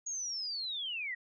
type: linear sweep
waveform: sine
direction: down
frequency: 6710 to 1864.7 Hz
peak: -35 dBFS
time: 0.06-1.15 s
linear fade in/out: 10 ms
effects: none